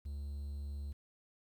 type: tone with quantisation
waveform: triangle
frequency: 71.4 Hz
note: D2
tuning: 48 cents flat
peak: -37 dBFS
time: 0.05-0.93 s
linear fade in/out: 10 ms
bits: 11
effects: none